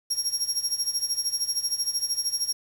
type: tone with tremolo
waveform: 30% pulse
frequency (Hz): 5588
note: F8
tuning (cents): 0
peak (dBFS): -18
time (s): 0.1-2.53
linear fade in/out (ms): 10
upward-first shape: sine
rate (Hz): 13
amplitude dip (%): 80
effects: 8-bit